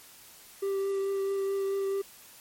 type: tone with vibrato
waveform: triangle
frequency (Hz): 392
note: G4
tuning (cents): 0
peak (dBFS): -25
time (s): 0.62-2.02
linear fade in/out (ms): 10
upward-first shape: triangle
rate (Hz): 4.6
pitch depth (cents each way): 13
effects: white hiss -52 dBFS RMS until 2.4 s + MP3 64 kbps